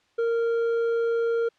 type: tone with hard clipping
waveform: sine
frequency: 463.1 Hz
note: A#4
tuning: 11 cents flat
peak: -23 dBFS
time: 0.18-1.49 s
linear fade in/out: 10 ms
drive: 5 dB
effects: white hiss -65 dBFS RMS until 1.58 s + low-pass 4000 Hz 12 dB/octave